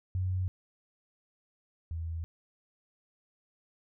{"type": "tone pair in turn", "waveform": "sine", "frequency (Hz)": [92.5, 82.15], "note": ["F#2", "E2"], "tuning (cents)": [0, -5], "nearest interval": "major second", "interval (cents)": 205, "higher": "first", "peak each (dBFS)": [-28, -33], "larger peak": "first", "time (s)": [[0.15, 0.48], [1.91, 2.24]], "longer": "neither", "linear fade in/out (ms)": 0, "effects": []}